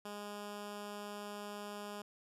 10% pulse tone, 206 Hz, G#3, 14 cents flat, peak -35 dBFS, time 0.05-2.02 s, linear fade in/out 5 ms, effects resampled to 32000 Hz

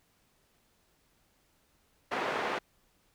pink band-pass noise, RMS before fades -33 dBFS, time 2.11-2.59 s, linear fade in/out 10 ms, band 410 to 2000 Hz, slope 12 dB/octave, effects pink hiss -70 dBFS RMS until 3.14 s

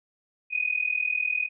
sine tone with amplitude modulation, 2489 Hz, D#7, in tune, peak -20 dBFS, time 0.5-1.49 s, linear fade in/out 50 ms, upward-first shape sine, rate 40 Hz, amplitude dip 90%, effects none

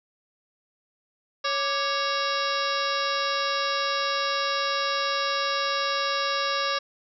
harmonic tone with a mistuned harmonic, 554.4 Hz, C#5, in tune, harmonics 1 / 2 / 3 / 4 / 5 / 6 / 7 / 8 / 9 / 10, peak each -31 / -28 / -32 / -37 / -35 / -38 / -33 / -40 / -35 / -35 dBFS, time 1.44-6.79 s, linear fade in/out 10 ms, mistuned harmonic 2, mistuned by +100 cents, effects none

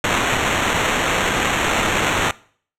violet noise with sample-and-hold, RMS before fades -19 dBFS, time 0.04-2.31 s, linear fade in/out 2 ms, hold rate 4900 Hz, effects noise-tail reverb RT60 0.5 s tail -21 dB re dry + low-pass 9000 Hz 12 dB/octave

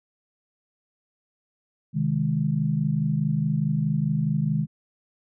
sine chord, Ab major, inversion first, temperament equal, 130.81 / 155.56 / 207.7 Hz, C3 / Eb3 / Ab3, 0 / 0 / 0 cents, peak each -28 / -23 / -27 dBFS, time 1.93-4.67 s, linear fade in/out 50 ms, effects none

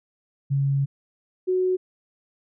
sine tone pair in turn, 138.59 / 369.2 Hz, C#3 / F#4, 0 / -4 cents, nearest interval octave + perfect fourth, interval 1696 cents, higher second, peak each -19 dBFS, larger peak neither, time 0.5-0.86 / 1.47-1.77 s, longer first, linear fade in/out 20 ms, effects none

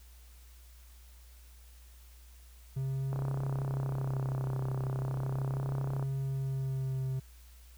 triangle tone with vibrato, 133.3 Hz, C3, 33 cents sharp, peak -29 dBFS, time 2.76-7.2 s, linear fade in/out 10 ms, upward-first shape sine, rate 0.38 Hz, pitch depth 27 cents each way
click train, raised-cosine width 1 ms, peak -26 dBFS, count 96, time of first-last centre 3.13-6.026 s, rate 32.8 Hz
effects added 60 Hz sine -52 dBFS peak until 7.77 s + white hiss -62 dBFS RMS until 7.77 s

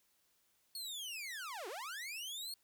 sawtooth linear two-way sweep, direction down then up, 4391 to 340.9 to 4391 Hz, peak -39 dBFS, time 0.75-2.54 s, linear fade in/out 2 ms, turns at 1.68 s, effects white hiss -75 dBFS RMS until 2.63 s

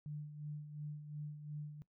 sine tone with tremolo, 149.1 Hz, D3, 27 cents sharp, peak -40 dBFS, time 0.06-1.82 s, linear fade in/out 0 ms, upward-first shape sine, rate 2.8 Hz, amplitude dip 60%, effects noise-tail reverb RT60 0.1 s tail -18 dB re dry

